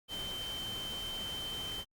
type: tone in noise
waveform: sine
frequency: 3100 Hz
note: G7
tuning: 20 cents flat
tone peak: -38 dBFS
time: 0.08-1.85 s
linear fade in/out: 50 ms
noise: pink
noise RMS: -45 dBFS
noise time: 0.08-1.85 s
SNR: +4 dB
effects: Opus 48 kbps